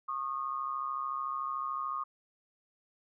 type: tone pair together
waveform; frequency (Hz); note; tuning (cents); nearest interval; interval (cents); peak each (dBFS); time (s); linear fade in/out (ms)
sine; 1091.4 / 1225; C#6 / D#6; -27 / -27; major second; 200; -36 / -35; 0.08-2.04; 10
effects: none